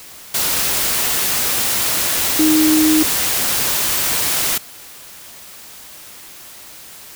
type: tone in noise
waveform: sine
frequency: 311.1 Hz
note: D#4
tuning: in tune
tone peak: -11 dBFS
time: 2.39-3.03 s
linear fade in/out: 5 ms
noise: white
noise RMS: -18 dBFS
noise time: 0.34-4.58 s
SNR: +4 dB
effects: white hiss -38 dBFS RMS until 7.15 s